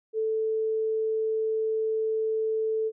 sine tone, 440 Hz, A4, in tune, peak -24 dBFS, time 0.13-2.92 s, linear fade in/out 50 ms, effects none

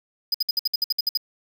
square tone bursts, 4978 Hz, D#8, in tune, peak -19 dBFS, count 11, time 0.32-1.174 s, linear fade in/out 5 ms, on 24 ms, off 59 ms, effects 8-bit

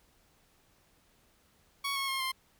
15% pulse tone with pitch steps, 1115 / 1093.3 / 1072.1 / 1051.2 Hz, C#6 / C#6 / C6 / C6, +10 / -24 / +42 / +8 cents, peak -25 dBFS, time 1.84-2.32 s, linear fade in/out 10 ms, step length 120 ms, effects pink hiss -67 dBFS RMS until 2.59 s

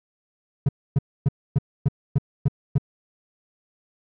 triangle tone bursts, 138.59 Hz, C#3, in tune, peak -13 dBFS, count 8, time 0.66-2.782 s, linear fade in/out 5 ms, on 29 ms, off 270 ms, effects none

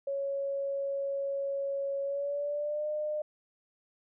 sine tone with pitch glide, 554.4 to 604.6 Hz, C#5 to D#5, 0 to -50 cents, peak -30 dBFS, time 0.07-3.22 s, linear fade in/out 5 ms, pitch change +150 cents, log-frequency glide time 2.03-2.87 s, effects none

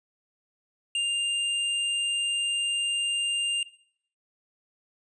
square tone, 2800 Hz, F7, 4 cents sharp, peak -25 dBFS, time 0.95-3.63 s, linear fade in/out 2 ms, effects noise-tail reverb RT60 0.6 s tail -18 dB re dry + resampled to 22050 Hz

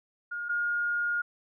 sine tone pair in turn, 1425 / 1425 Hz, F6 / F6, +34 / +34 cents, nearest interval unison, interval 0 cents, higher neither, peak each -32 / -26 dBFS, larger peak second, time 0.31-0.49 / 0.49-1.22 s, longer second, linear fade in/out 10 ms, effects none

